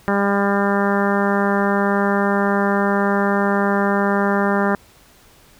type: harmonic tone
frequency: 200.1 Hz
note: G3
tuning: 36 cents sharp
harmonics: 1 / 2 / 3 / 4 / 5 / 6 / 7 / 8 / 9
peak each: -19 / -22 / -24 / -25 / -26 / -27 / -27 / -28 / -29 dBFS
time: 0.08-4.75 s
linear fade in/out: 0 ms
effects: pink hiss -50 dBFS RMS until 5.59 s